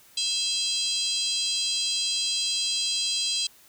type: harmonic tone with a mistuned harmonic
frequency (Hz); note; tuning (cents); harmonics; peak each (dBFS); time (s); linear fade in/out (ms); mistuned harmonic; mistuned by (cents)
809; G#5; -46; 3 / 4 / 5 / 6 / 7 / 8 / 9 / 10; -38 / -30 / -30 / -29 / -40 / -39 / -39 / -33; 0.17-3.47; 5; 3; +140
effects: white hiss -55 dBFS RMS until 3.68 s